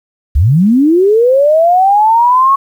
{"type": "linear sweep", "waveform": "sine", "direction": "up", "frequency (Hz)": [58.2, 1108.7], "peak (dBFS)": -5, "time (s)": [0.35, 2.56], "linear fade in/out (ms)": 10, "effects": ["7-bit"]}